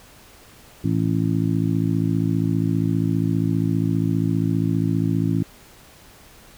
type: harmonic tone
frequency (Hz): 55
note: A1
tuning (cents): 0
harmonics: 2 / 3 / 4 / 5 / 6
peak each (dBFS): -23 / -22 / -29 / -24 / -29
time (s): 0.84-5.43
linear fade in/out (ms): 5
effects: pink hiss -48 dBFS RMS until 6.57 s